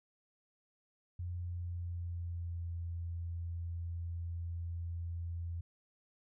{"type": "tone with pitch glide", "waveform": "sine", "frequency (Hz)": [88, 85.05], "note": ["F2", "F2"], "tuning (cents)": [14, -45], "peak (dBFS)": -37, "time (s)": [1.19, 5.61], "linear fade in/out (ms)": 5, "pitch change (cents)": -59, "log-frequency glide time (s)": [1.35, 2.72], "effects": []}